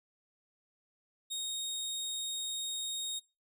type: tone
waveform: 25% pulse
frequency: 3729 Hz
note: A#7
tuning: in tune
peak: -31 dBFS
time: 1.3-3.2 s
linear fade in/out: 20 ms
effects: noise-tail reverb RT60 0.3 s tail -25 dB re dry